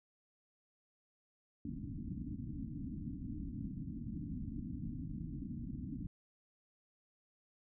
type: low-pass noise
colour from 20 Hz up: white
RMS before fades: -43 dBFS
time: 1.65-6.07 s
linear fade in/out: 2 ms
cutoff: 300 Hz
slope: 96 dB/octave
effects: none